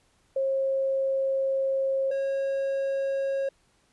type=tone pair in turn; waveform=sine / triangle; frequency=538 / 544.9 Hz; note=C5 / C#5; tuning=+48 / -30 cents; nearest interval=unison; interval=22 cents; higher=second; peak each=-23 dBFS; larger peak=neither; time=0.36-2.11 / 2.11-3.49 s; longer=first; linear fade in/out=5 ms; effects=pink hiss -66 dBFS RMS until 3.92 s + resampled to 24000 Hz